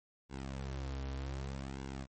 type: tone with flanger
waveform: sawtooth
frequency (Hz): 67.2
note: C2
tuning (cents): +47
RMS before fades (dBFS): -41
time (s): 0.29-2.07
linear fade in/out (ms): 50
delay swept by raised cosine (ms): 1.6 to 5.6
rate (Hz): 0.65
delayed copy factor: -0.7
effects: MP3 32 kbps